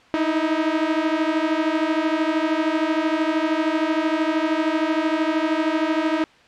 sawtooth beating tone pair, 309.9 / 322.9 Hz, D#4 / E4, -7 / -36 cents, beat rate 13 Hz, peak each -18 dBFS, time 0.14-6.24 s, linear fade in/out 0 ms, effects white hiss -51 dBFS RMS until 6.47 s + low-pass 3000 Hz 12 dB/octave

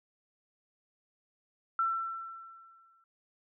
sine tone with exponential decay, 1343 Hz, E6, 32 cents sharp, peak -25 dBFS, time 1.79-3.04 s, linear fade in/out 2 ms, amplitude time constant 270 ms, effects none

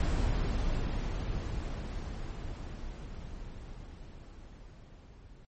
brown noise with level ramp, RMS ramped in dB -28 to -53 dBFS, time 0-5.45 s, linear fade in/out 2 ms, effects MP3 32 kbps

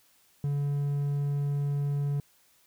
triangle tone, 142.9 Hz, D3, 47 cents flat, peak -24 dBFS, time 0.44-2.2 s, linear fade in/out 2 ms, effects white hiss -64 dBFS RMS until 2.66 s

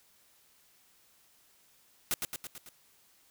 white noise with echo, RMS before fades -30 dBFS, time 2.11-2.14 s, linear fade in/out 0 ms, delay 110 ms, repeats 5, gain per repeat -4 dB, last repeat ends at 2.69 s, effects white hiss -65 dBFS RMS until 3.3 s

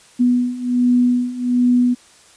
sine beating tone pair, 245.3 / 246.6 Hz, B3 / B3, -12 / -2 cents, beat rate 1.3 Hz, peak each -18 / -15 dBFS, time 0.19-1.95 s, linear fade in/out 20 ms, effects white hiss -48 dBFS RMS until 2.36 s + resampled to 22050 Hz

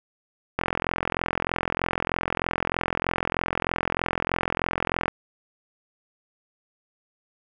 click train, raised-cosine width 0.5 ms, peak -8 dBFS, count 195, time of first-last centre 0.59-5.081 s, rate 43.2 Hz, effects none

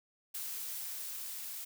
blue noise with level ramp, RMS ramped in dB -40 to -43 dBFS, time 0.34-1.65 s, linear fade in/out 10 ms, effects none

